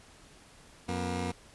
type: tone pair together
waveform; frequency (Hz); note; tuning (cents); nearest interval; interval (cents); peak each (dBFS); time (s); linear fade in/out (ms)
15% pulse; 89.6 / 239.2; F2 / A#3; +45 / +45; octave + perfect fourth; 1700; -27 / -29; 0.88-1.32; 10
effects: pink hiss -56 dBFS RMS until 1.54 s + resampled to 24000 Hz